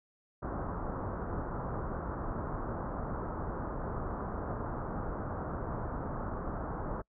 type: low-pass noise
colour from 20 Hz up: pink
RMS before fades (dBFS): -37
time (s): 0.42-7.02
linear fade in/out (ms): 10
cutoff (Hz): 1400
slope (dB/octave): 48
effects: noise-tail reverb RT60 0.1 s tail -26 dB re dry